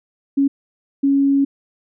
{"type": "tone bursts at uneven times", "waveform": "sine", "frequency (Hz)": 277.2, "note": "C#4", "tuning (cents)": 0, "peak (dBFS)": -12, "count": 2, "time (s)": [[0.37, 0.48], [1.03, 1.45]], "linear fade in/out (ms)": 10, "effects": []}